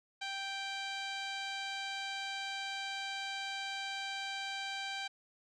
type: tone with low-pass filter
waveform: 15% pulse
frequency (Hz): 784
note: G5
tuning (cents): 0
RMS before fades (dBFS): -40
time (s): 0.21-5.08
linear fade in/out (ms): 10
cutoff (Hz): 4900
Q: 4.1
effects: none